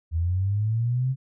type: linear sweep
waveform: sine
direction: up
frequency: 79.1 to 134.2 Hz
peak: -21 dBFS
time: 0.11-1.16 s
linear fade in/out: 50 ms
effects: none